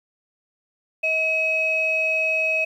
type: tone pair together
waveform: sine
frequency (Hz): 637.3 / 2553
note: D#5 / D#7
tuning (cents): +41 / +44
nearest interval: 2 octaves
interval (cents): 2403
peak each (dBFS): -25 / -19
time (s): 1.03-2.65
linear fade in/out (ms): 10
effects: tanh soft clip ceiling -12 dBFS + 9-bit